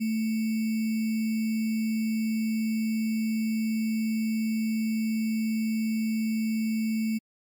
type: tone with sample-and-hold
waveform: sine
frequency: 220.7 Hz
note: A3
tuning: 5 cents sharp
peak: -24 dBFS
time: 0-7.19 s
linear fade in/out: 20 ms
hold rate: 2450 Hz
effects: MP3 96 kbps

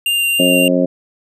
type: tone with vibrato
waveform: square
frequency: 2788 Hz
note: F7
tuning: 4 cents flat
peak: -14 dBFS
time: 0.06-0.68 s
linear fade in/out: 2 ms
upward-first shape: sine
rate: 3.4 Hz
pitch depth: 8 cents each way
type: harmonic tone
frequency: 90 Hz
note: F#2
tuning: 47 cents flat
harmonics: 2 / 3 / 4 / 5 / 6 / 7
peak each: -19 / -15 / -22 / -26 / -16 / -21 dBFS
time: 0.39-0.86 s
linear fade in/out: 10 ms
effects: none

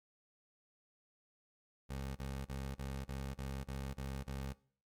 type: tone bursts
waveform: 20% pulse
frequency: 67.4 Hz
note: C#2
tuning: 48 cents flat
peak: -35 dBFS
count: 9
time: 1.89-4.536 s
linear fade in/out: 20 ms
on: 270 ms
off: 27 ms
effects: noise-tail reverb RT60 0.5 s tail -21 dB re dry + MP3 96 kbps

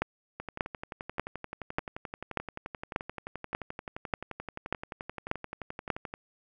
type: two click trains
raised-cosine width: 0.5 ms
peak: -22 / -12 dBFS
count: 67 / 11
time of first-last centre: 0.4-6.139 / 0.02-5.902 s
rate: 11.5 / 1.7 Hz
effects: none

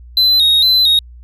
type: tone with vibrato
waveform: triangle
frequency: 3900 Hz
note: B7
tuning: 23 cents flat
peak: -7 dBFS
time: 0.17-0.99 s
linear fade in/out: 2 ms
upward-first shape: square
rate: 2.2 Hz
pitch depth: 65 cents each way
effects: added 60 Hz sine -34 dBFS peak until 1.23 s

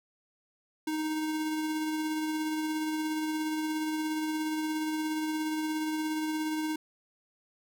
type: tone with tremolo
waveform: square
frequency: 311.1 Hz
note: D#4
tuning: in tune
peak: -29 dBFS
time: 0.87-6.76 s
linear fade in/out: 5 ms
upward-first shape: triangle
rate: 17 Hz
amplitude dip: 30%
effects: none

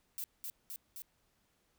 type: noise with echo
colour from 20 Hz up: violet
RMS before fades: -40 dBFS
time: 0.18-0.24 s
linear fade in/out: 0 ms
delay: 260 ms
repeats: 3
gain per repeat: -2 dB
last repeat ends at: 1.02 s
effects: pink hiss -75 dBFS RMS until 1.78 s

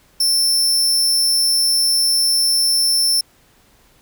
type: tone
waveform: sawtooth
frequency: 5360 Hz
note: E8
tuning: 28 cents sharp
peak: -11 dBFS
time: 0.2-3.21 s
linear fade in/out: 5 ms
effects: pink hiss -54 dBFS RMS until 4.01 s

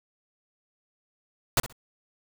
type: noise with echo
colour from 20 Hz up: pink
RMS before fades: -21 dBFS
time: 1.57-1.6 s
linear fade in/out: 2 ms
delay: 63 ms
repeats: 2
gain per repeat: -15 dB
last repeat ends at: 1.726 s
effects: none

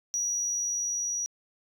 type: tone with level ramp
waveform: sine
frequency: 5800 Hz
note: F#8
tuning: 35 cents flat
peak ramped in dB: -24 to -27 dBFS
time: 0.14-1.26 s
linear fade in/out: 0 ms
effects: tanh soft clip ceiling -25 dBFS

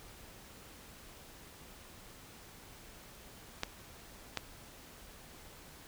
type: clicks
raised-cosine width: 0.2 ms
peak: -16 dBFS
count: 2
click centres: 3.634 / 4.373 s
effects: pink hiss -54 dBFS RMS until 5.87 s

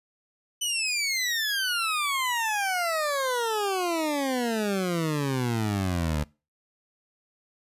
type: exponential sweep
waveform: 20% pulse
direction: down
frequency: 3013 to 72.8 Hz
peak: -20 dBFS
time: 0.61-6.24 s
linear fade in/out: 10 ms
effects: noise-tail reverb RT60 0.3 s tail -23 dB re dry + resampled to 32000 Hz

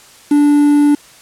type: tone with quantisation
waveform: triangle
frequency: 291.5 Hz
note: D4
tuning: 13 cents flat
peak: -5 dBFS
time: 0.31-0.95 s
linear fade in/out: 5 ms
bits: 5
effects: white hiss -42 dBFS RMS until 1.21 s + low-pass 10000 Hz 12 dB/octave

